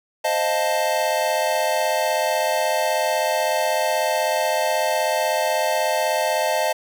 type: chord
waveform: square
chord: F dominant seventh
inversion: second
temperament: equal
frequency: 523.3 / 622.3 / 698.5 / 880 Hz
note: C5 / Eb5 / F5 / A5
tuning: 0 / 0 / 0 / 0 cents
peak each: -28 / -23 / -27 / -25 dBFS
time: 0.24-6.73 s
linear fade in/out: 10 ms
effects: none